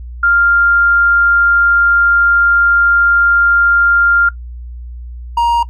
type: tone pair in turn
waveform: sine / triangle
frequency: 1396.9 / 941.2 Hz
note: F6 / A#5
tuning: 0 / +16 cents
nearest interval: perfect fifth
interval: 684 cents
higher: first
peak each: -7 dBFS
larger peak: neither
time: 0.23-4.29 / 5.37-5.63 s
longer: first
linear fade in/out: 5 ms
effects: noise-tail reverb RT60 0.1 s tail -19 dB re dry + added 60 Hz sine -25 dBFS peak until 5.69 s